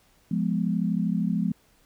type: chord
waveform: sine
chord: F diminished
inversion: none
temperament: equal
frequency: 174.61 / 207.7 / 246.9 Hz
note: F3 / Ab3 / Cb4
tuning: 0 / 0 / 0 cents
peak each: -26 / -26 / -30 dBFS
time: 0.31-1.52 s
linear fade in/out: 5 ms
effects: pink hiss -62 dBFS RMS until 1.85 s